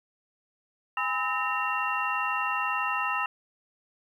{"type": "tone cluster", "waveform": "sine", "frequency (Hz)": [816, 1006, 1289, 1827, 2746], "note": ["G#5", "B5", "E6", "A#6", "F7"], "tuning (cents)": [-31, 32, -39, -35, -30], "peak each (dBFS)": [-35, -32, -30, -34, -32], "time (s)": [0.97, 3.26], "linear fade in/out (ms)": 2, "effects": ["10-bit"]}